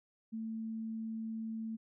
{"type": "tone", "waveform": "sine", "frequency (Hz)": 222.9, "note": "A3", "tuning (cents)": 23, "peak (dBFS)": -37, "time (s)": [0.32, 1.77], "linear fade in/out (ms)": 20, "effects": []}